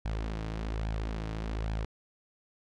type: tone with flanger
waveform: sawtooth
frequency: 54.3 Hz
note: A1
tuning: 22 cents flat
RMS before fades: -34 dBFS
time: 0.05-1.85 s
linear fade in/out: 5 ms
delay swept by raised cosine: 1.2 to 6.6 ms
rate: 1.2 Hz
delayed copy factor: +0.5
effects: low-pass 5000 Hz 12 dB/octave